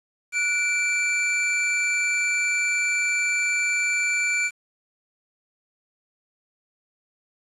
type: tone pair together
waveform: square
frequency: 1467.6 / 2338 Hz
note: F#6 / D7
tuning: -15 / -8 cents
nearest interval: minor sixth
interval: 807 cents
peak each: -31 / -22 dBFS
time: 0.32-4.51 s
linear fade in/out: 50 ms
effects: resampled to 24000 Hz + 8-bit